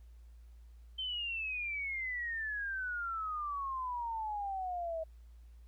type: exponential sweep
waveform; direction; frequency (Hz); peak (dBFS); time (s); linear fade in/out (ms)
sine; down; 3114 to 636; -35; 0.98-5.04; 10
effects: added 58 Hz sine -52 dBFS peak until 5.67 s + pink hiss -75 dBFS RMS until 5.67 s

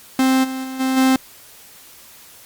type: tone with level steps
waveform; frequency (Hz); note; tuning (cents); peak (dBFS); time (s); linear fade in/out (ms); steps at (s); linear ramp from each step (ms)
45% pulse; 262.2; C4; +4; -13 / -24 / -27 / -17 / -12; 0.19-1.16; 2; 0.43 / 0.63 / 0.79 / 0.96; 20
effects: white hiss -44 dBFS RMS until 2.45 s + Opus 48 kbps

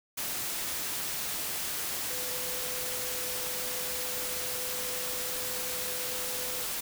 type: tone in noise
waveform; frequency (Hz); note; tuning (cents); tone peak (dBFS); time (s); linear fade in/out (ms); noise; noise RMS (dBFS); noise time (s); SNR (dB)
sine; 501; B4; +25; -42; 2.1-6.64; 10; white; -34; 0.17-6.81; -11
effects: none

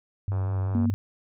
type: tone with vibrato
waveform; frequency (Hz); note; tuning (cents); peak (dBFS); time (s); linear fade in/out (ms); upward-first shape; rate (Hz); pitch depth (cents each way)
sine; 98; G2; 0; -24; 0.28-0.94; 0; sine; 5.3; 21
type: click train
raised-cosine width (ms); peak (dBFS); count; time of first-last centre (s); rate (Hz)
1; -25; 51; 0.32-0.855; 93.4
type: tone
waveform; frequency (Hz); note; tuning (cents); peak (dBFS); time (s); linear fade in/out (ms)
sine; 235; A#3; +14; -22; 0.75-0.9; 0
effects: none

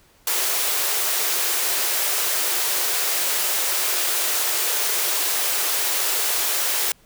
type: high-pass noise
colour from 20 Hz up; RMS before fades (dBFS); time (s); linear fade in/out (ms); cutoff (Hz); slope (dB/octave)
white; -22; 0.27-6.92; 2; 330; 96
effects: pink hiss -56 dBFS RMS until 7.05 s

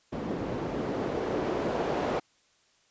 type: noise with low-pass filter sweep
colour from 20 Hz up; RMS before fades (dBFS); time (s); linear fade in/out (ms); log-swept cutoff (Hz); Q
blue; -31; 0.12-2.2; 10; 310 to 530; 1.2
effects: white hiss -66 dBFS RMS until 2.9 s + resampled to 16000 Hz

